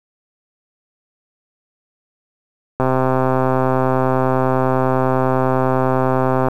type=click train; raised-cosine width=1 ms; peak=-3 dBFS; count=480; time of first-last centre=2.8-6.485 s; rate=130 Hz; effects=7-bit